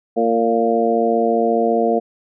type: harmonic tone with a mistuned harmonic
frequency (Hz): 114.8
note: A#2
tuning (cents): -26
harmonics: 2 / 3 / 4 / 5 / 6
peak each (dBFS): -21 / -23 / -18 / -23 / -19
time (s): 0.16-2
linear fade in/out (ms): 20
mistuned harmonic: 6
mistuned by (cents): +18
effects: none